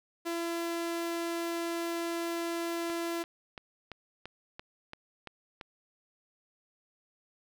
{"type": "tone", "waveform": "sawtooth", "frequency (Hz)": 337.8, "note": "E4", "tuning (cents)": 42, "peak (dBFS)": -28, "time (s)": [0.25, 3.24], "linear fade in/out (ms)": 20}
{"type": "click train", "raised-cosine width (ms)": 0.3, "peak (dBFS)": -26, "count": 9, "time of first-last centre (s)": [2.9, 5.612], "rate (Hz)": 2.95}
{"effects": []}